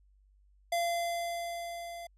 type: tone with level ramp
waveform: square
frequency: 686 Hz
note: F5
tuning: 31 cents flat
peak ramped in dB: -28 to -42 dBFS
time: 0.72-2.07 s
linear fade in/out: 5 ms
effects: added 49 Hz sine -61 dBFS peak until 2.17 s + resampled to 32000 Hz